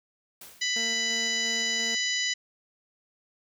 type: noise with exponential decay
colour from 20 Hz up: white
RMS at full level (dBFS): -43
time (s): 0.41-0.97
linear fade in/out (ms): 5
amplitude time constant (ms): 120
type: harmonic tone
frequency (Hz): 993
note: B5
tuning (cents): +9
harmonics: 2 / 3 / 4 / 5 / 6 / 7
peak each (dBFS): -30 / -32 / -33 / -34 / -35 / -35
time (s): 0.61-2.34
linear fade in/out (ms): 10
type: tone with tremolo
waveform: 20% pulse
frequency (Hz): 228.9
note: A#3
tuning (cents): -31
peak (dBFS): -32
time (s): 0.76-1.95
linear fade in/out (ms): 2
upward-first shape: square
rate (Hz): 2.9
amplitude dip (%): 25
effects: none